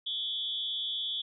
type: tone with amplitude modulation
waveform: sine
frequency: 3397 Hz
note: G#7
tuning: 38 cents sharp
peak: -27 dBFS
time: 0.06-1.22 s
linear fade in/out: 10 ms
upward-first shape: sine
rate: 263 Hz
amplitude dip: 95%
effects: none